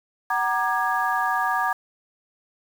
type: tone cluster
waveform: sine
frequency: 752 / 942 / 1193 / 1657 Hz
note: F#5 / A#5 / D6 / G#6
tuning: +28 / +18 / +27 / -4 cents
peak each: -26 dBFS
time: 0.3-1.73 s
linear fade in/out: 5 ms
effects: 7-bit